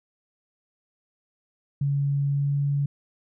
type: tone with pitch glide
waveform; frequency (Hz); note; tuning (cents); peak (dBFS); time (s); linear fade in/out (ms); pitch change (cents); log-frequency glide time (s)
sine; 141 to 141.98; C#3 to C#3; +30 to +42; -21; 1.81-2.86; 5; +12; 2.29-2.55
effects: none